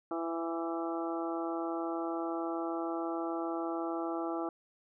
harmonic tone with a mistuned harmonic, 166.7 Hz, E3, 20 cents sharp, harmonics 2 / 3 / 4 / 5 / 6 / 7 / 8, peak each -35 / -43 / -40 / -41 / -51 / -43 / -45 dBFS, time 0.11-4.49 s, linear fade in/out 2 ms, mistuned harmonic 5, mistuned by -17 cents, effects none

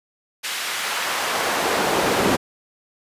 brown noise with high-pass filter sweep, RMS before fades -22 dBFS, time 0.43-2.37 s, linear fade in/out 20 ms, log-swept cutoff 2300 to 290 Hz, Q 0.75, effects resampled to 32000 Hz

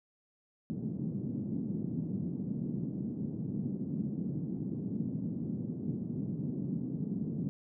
white band-pass noise, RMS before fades -36 dBFS, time 0.7-7.49 s, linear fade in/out 0 ms, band 140 to 240 Hz, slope 24 dB/octave, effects none

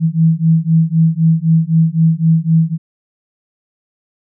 sine beating tone pair, 160.6 / 164.5 Hz, E3 / E3, -45 / -3 cents, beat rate 3.9 Hz, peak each -12 dBFS, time 0-2.78 s, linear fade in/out 50 ms, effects none

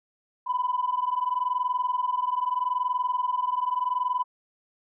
sine tone pair together, 987.8 / 1008.6 Hz, B5 / B5, 0 / +36 cents, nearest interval unison, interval 36 cents, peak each -26 dBFS, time 0.46-4.24 s, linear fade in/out 20 ms, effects tanh soft clip ceiling -17 dBFS

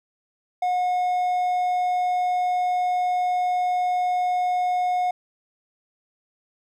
triangle tone, 724 Hz, F#5, 38 cents flat, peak -18 dBFS, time 0.62-5.11 s, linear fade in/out 5 ms, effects none

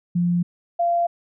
sine tone pair in turn, 174.61 / 688.8 Hz, F3 / F5, 0 / -24 cents, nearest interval 2 octaves, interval 2376 cents, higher second, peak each -17 dBFS, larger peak neither, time 0.15-0.43 / 0.79-1.07 s, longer neither, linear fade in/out 10 ms, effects none

